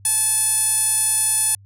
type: tone with band-pass filter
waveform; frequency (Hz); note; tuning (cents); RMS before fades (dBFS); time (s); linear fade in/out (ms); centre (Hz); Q
sawtooth; 865; A5; -30; -19; 0.05-1.55; 2; 10000; 9.3
effects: added 99 Hz sine -44 dBFS peak until 1.65 s